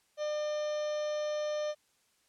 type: harmonic tone with a mistuned harmonic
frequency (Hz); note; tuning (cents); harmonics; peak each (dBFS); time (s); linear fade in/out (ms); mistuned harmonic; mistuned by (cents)
600; D5; +37; 1 / 2 / 3 / 4 / 5 / 6 / 7 / 9 / 10; -31 / -47 / -49 / -54 / -51 / -52 / -54 / -56 / -52; 0.17-1.75; 50; 5; +51
effects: white hiss -71 dBFS RMS until 2.28 s + low-pass 10000 Hz 12 dB/octave